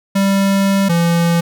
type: tone pair in turn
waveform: square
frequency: 196.2 / 169.74 Hz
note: G3 / F3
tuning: +2 / -49 cents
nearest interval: minor third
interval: 251 cents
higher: first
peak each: -12 dBFS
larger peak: neither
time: 0.15-0.89 / 0.89-1.41 s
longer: first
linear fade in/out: 10 ms
effects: none